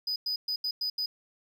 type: tone bursts at uneven times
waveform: triangle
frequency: 4978 Hz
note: D#8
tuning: in tune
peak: -27 dBFS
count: 6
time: 0.07-0.16 / 0.26-0.36 / 0.48-0.56 / 0.64-0.71 / 0.81-0.9 / 0.98-1.06 s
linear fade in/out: 5 ms
effects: none